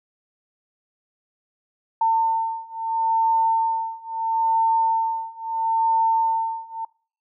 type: beating tone pair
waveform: sine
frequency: 901 / 901.75 Hz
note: A5 / A5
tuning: +41 / +42 cents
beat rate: 0.75 Hz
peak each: -22 / -21 dBFS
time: 2.01-6.85 s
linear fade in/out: 5 ms
effects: noise-tail reverb RT60 0.4 s tail -23 dB re dry